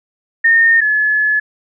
sine tone pair in turn, 1830 / 1712 Hz, A#6 / A6, -32 / -48 cents, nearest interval minor second, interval 116 cents, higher first, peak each -7 / -11 dBFS, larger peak first, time 0.44-0.81 / 0.81-1.4 s, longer second, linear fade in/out 10 ms, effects none

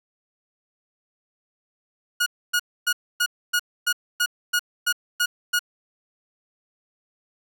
sawtooth tone bursts, 1445 Hz, F#6, 41 cents flat, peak -15 dBFS, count 11, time 2.2-5.593 s, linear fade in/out 10 ms, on 63 ms, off 270 ms, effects none

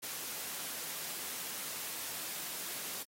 white high-pass noise, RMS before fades -41 dBFS, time 0.02-3.04 s, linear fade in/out 20 ms, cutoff 140 Hz, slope 12 dB/octave, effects AAC 48 kbps

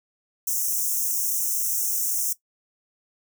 white high-pass noise, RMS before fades -25 dBFS, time 0.47-2.33 s, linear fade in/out 5 ms, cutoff 5600 Hz, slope 96 dB/octave, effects noise-tail reverb RT60 0.1 s tail -17 dB re dry

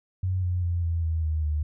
sine tone with pitch steps, 92.7 / 89.59 / 86.59 / 83.69 / 80.89 / 78.18 / 75.56 Hz, F#2 / F2 / F2 / E2 / E2 / D#2 / D2, +4 / +45 / -14 / +27 / -32 / +9 / +50 cents, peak -23 dBFS, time 0.23-1.63 s, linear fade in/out 5 ms, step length 200 ms, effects none

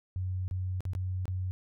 sine tone with dropouts, 92.5 Hz, F#2, in tune, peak -30 dBFS, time 0.16-1.51 s, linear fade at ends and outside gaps 0 ms, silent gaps 0.48-0.511 / 0.806-0.853 / 0.934-0.951 / 1.255-1.28 s, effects none

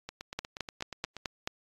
two click trains, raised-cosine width 0.2 ms, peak -22 / -15 dBFS, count 10 / 6, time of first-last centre 0.09-1.167 / 0.39-1.475 s, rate 8.36 / 4.61 Hz, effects AAC 32 kbps

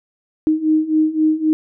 sine beating tone pair, 309.6 / 313.4 Hz, D#4 / D#4, -9 / +13 cents, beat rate 3.8 Hz, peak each -18 / -15 dBFS, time 0.47-1.53 s, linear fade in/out 0 ms, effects none

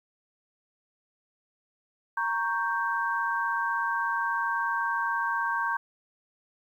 sine chord, G diminished, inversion first, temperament equal, 932.3 / 1108.7 / 1568 Hz, Bb5 / Db6 / G6, 0 / 0 / 0 cents, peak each -30 / -31 / -29 dBFS, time 2.17-5.77 s, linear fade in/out 5 ms, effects 10-bit

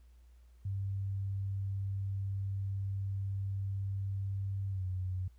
sine tone with pitch glide, 98 to 92.5 Hz, G2 to F#2, 0 to 0 cents, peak -33 dBFS, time 0.65-5.28 s, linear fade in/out 5 ms, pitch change -100 cents, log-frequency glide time 4.7-4.84 s, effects added 60 Hz sine -56 dBFS peak until 5.38 s + pink hiss -75 dBFS RMS until 5.38 s

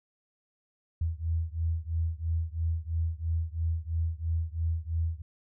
sine beating tone pair, 80.9 / 83.9 Hz, E2 / E2, -32 / +31 cents, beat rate 3 Hz, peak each -30 / -31 dBFS, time 1.01-5.22 s, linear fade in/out 5 ms, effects none

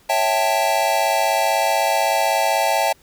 square chord, A dominant seventh, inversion first, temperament equal, 554.4 / 659.3 / 784 / 880 Hz, C#5 / E5 / G5 / A5, 0 / 0 / 0 / 0 cents, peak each -26 / -22 / -22 / -22 dBFS, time 0.09-2.93 s, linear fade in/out 10 ms, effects pink hiss -54 dBFS RMS until 3.02 s

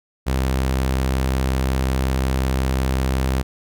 sawtooth tone, 65.5 Hz, C2, 2 cents sharp, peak -14 dBFS, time 0.26-3.43 s, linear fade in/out 20 ms, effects none

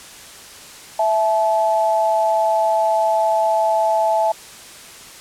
sine tone pair together, 659.3 / 864.2 Hz, E5 / A5, 0 / -31 cents, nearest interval perfect fourth, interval 469 cents, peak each -17 dBFS, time 0.99-4.32 s, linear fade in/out 5 ms, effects white hiss -39 dBFS RMS until 5.2 s + low-pass 10000 Hz 12 dB/octave

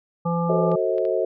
harmonic tone, 170 Hz, F3, 46 cents flat, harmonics 1 / 3 / 5 / 7, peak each -22 / -27 / -29 / -30 dBFS, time 0.25-0.76 s, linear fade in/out 10 ms
sine chord, F# diminished seventh, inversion none, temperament just, 370 / 444 / 532.8 / 639.4 Hz, F#4 / A4 / C5 / Eb5, 0 / +16 / +31 / +47 cents, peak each -25 dBFS, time 0.49-1.25 s, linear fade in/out 5 ms
clicks, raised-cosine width 0.3 ms, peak -28 dBFS, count 3, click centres 0.717 / 0.982 / 1.052 s
effects none

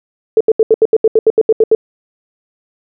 sine tone bursts, 441.6 Hz, A4, 6 cents sharp, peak -4 dBFS, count 13, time 0.37-1.75 s, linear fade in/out 2 ms, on 36 ms, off 76 ms, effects none

